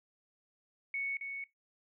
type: tone with echo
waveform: sine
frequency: 2217 Hz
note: C#7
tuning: in tune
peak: -33 dBFS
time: 0.94-1.17 s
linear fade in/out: 2 ms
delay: 270 ms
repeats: 1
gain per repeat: -5 dB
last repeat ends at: 1.44 s
effects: noise-tail reverb RT60 0.2 s tail -22 dB re dry